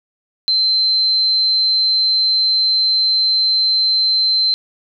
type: tone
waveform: sine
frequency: 4100 Hz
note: C8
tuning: 36 cents flat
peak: -12 dBFS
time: 0.48-4.54 s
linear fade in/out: 0 ms
effects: none